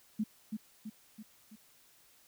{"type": "tone with echo", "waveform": "sine", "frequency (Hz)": 215.5, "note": "A3", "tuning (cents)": -36, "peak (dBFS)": -29, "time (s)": [0.19, 0.24], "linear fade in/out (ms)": 10, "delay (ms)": 330, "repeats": 4, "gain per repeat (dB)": -5, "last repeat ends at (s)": 1.56, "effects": ["white hiss -64 dBFS RMS until 2.27 s"]}